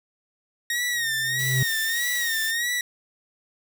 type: tone with vibrato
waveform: sawtooth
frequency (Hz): 1864.7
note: A#6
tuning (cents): 0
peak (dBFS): -20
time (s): 0.7-2.81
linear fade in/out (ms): 2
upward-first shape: sine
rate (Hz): 1.6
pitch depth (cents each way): 84
type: tone with exponential growth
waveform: triangle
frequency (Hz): 130.2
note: C3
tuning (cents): -8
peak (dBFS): -16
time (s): 0.94-1.63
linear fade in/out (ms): 2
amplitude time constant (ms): 150
type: noise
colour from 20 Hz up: blue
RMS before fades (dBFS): -34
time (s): 1.39-2.51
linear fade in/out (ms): 2
effects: none